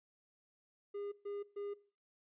triangle tone bursts, 406.3 Hz, G#4, 38 cents flat, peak -38 dBFS, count 3, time 0.94-1.74 s, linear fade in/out 10 ms, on 180 ms, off 130 ms, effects noise-tail reverb RT60 0.4 s tail -19 dB re dry + resampled to 8000 Hz

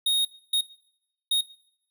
square tone bursts at uneven times, 3729 Hz, A#7, in tune, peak -21 dBFS, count 3, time 0.06-0.25 / 0.53-0.61 / 1.31-1.41 s, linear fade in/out 5 ms, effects noise-tail reverb RT60 0.8 s tail -22 dB re dry

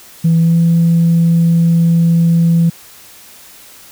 sine tone with pitch glide, 164.81 to 167.59 Hz, E3 to E3, 0 to +29 cents, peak -6 dBFS, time 0.24-2.7 s, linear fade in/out 10 ms, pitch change +29 cents, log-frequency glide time 0.39-0.56 s, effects tanh soft clip ceiling -4 dBFS + white hiss -39 dBFS RMS until 3.91 s

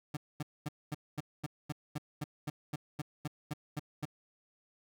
30% pulse tone bursts, 149 Hz, D3, 25 cents sharp, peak -32 dBFS, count 16, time 0.14-4.054 s, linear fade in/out 5 ms, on 29 ms, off 230 ms, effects none

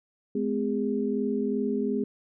sine tone cluster, 212.5 / 255.2 / 408.2 Hz, G#3 / C4 / G#4, +40 / -43 / -30 cents, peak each -29 dBFS, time 0.35-2.04 s, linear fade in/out 5 ms, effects none

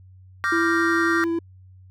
triangle chord, G minor seventh, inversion second, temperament equal, 1174.7 / 1396.9 / 1568 / 1864.7 Hz, D6 / F6 / G6 / Bb6, 0 / 0 / 0 / 0 cents, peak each -24 dBFS, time 0.44-1.24 s, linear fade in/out 0 ms
triangle tone with vibrato, 334.1 Hz, E4, 23 cents sharp, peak -19 dBFS, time 0.52-1.39 s, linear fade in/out 5 ms, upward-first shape sine, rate 11 Hz, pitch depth 8 cents each way
effects added 93 Hz sine -45 dBFS peak until 1.9 s

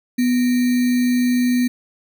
sine tone with sample-and-hold, 246.9 Hz, B3, in tune, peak -14 dBFS, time 0.18-1.68 s, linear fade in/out 10 ms, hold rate 2100 Hz, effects none

